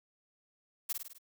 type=noise with echo; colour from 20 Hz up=blue; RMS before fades=-34 dBFS; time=0.89-0.93 s; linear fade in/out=10 ms; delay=51 ms; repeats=5; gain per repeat=-4 dB; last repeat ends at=1.185 s; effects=none